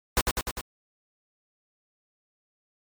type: noise with echo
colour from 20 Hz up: pink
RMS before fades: -22 dBFS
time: 0.17-0.21 s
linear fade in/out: 0 ms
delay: 100 ms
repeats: 4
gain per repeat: -3 dB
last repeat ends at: 0.61 s
effects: MP3 96 kbps